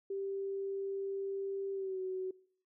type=tone with pitch glide; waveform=sine; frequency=392 to 374.1 Hz; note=G4 to F#4; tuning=0 to +19 cents; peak=-35 dBFS; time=0.1-2.31 s; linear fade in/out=5 ms; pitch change=-81 cents; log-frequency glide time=1.73-2 s; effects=noise-tail reverb RT60 0.6 s tail -23 dB re dry

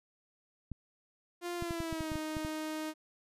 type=clicks; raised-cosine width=5 ms; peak=-27 dBFS; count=10; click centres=0.717 / 1.624 / 1.708 / 1.804 / 1.927 / 2.007 / 2.118 / 2.156 / 2.368 / 2.449 s
type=tone with pitch glide; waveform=sawtooth; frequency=349.2 to 311.1 Hz; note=F4 to D#4; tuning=0 to 0 cents; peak=-32 dBFS; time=1.41-2.94 s; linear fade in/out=50 ms; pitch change=-200 cents; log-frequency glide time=1.56-2.13 s
effects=resampled to 32000 Hz

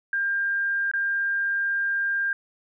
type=tone with dropouts; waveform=sine; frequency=1599 Hz; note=G6; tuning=34 cents sharp; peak=-22 dBFS; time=0.13-2.33 s; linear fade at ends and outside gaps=2 ms; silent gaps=0.914-0.936 s; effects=none

